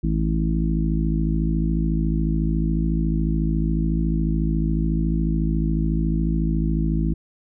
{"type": "harmonic tone with a mistuned harmonic", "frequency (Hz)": 54, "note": "A1", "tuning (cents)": -32, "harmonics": [1, 3, 4, 5, 6], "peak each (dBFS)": [-22, -23, -27, -30, -29], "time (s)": [0.03, 7.14], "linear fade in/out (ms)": 10, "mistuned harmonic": 1, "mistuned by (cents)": 28, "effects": []}